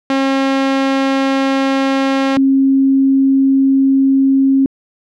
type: tone pair in turn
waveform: sawtooth / sine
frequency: 270 / 270 Hz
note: C#4 / C#4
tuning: -45 / -45 cents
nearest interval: unison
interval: 0 cents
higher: neither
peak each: -8 dBFS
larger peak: neither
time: 0.1-2.37 / 2.37-4.66 s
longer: second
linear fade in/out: 2 ms
effects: low-pass 4000 Hz 12 dB/octave